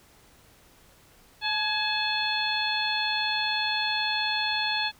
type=harmonic tone with a mistuned harmonic; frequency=861 Hz; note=A5; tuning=38 cents flat; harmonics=1 / 2 / 3 / 4 / 5; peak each=-31 / -31 / -31 / -31 / -31 dBFS; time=1.41-4.92 s; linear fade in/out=50 ms; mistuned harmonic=2; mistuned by=-54 cents; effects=pink hiss -57 dBFS RMS until 4.99 s